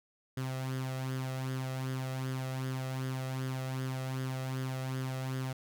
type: tone with flanger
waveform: sawtooth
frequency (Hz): 130.8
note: C3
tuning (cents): 0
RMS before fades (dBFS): -36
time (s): 0.37-5.53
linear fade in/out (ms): 5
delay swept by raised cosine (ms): 0.6 to 1.58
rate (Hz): 2.6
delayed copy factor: +0.55
effects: none